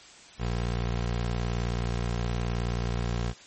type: tone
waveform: 20% pulse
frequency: 59 Hz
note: A#1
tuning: 22 cents sharp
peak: -22 dBFS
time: 0.38-3.34 s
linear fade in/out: 50 ms
effects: white hiss -50 dBFS RMS until 3.46 s + MP3 32 kbps